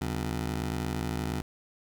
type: ring-modulated tone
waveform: 20% pulse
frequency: 110 Hz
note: A2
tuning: in tune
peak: -22 dBFS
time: 0.01-1.42 s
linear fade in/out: 5 ms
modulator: 30.7 Hz
effects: none